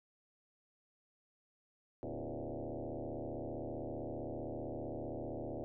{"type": "tone with frequency modulation", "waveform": "sine", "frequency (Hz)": 128.4, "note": "C3", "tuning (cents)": -32, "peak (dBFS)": -39, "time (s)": [2.03, 5.64], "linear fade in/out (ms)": 0, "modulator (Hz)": 75.4, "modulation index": 7.4, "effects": []}